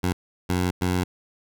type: tone bursts at uneven times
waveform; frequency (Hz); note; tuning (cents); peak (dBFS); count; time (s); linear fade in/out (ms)
15% pulse; 90.4; F#2; -40; -15; 3; 0.03-0.13 / 0.49-0.71 / 0.81-1.04; 10
effects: none